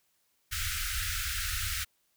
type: band-stop noise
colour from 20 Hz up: pink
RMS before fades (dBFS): -33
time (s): 0.51-1.85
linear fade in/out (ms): 20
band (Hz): 100 to 1300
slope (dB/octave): 96
effects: white hiss -73 dBFS RMS until 2.16 s